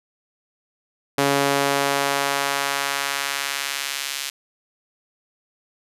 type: tone with high-pass filter sweep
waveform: sawtooth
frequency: 140 Hz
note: C#3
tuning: 18 cents sharp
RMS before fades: -23 dBFS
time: 1.18-4.3 s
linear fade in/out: 5 ms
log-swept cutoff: 340 to 3100 Hz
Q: 0.77
effects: resampled to 32000 Hz